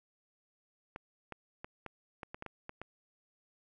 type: clicks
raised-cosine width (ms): 0.5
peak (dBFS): -27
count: 10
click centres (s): 0.961 / 1.323 / 1.645 / 1.863 / 2.232 / 2.345 / 2.424 / 2.463 / 2.694 / 2.816
effects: none